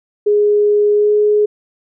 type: tone with pitch glide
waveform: sine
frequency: 415.3 to 419.2 Hz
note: G#4 to G#4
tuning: 0 to +16 cents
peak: -9 dBFS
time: 0.26-1.46 s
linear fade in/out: 10 ms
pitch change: +16 cents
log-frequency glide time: 0.94-1.12 s
effects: none